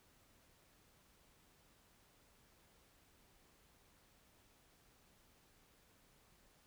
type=silence; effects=pink hiss -70 dBFS RMS until 6.66 s